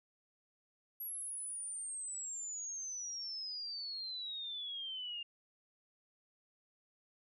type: exponential sweep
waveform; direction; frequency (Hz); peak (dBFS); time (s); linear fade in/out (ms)
sine; down; 11600 to 2794; -40; 1-5.23; 5
effects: none